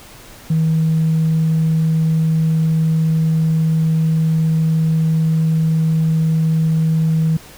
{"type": "tone", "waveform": "sine", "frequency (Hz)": 160, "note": "D#3", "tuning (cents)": 49, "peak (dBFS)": -11, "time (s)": [0.5, 7.37], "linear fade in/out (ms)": 5, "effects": ["tanh soft clip ceiling -9 dBFS", "pink hiss -40 dBFS RMS until 7.57 s"]}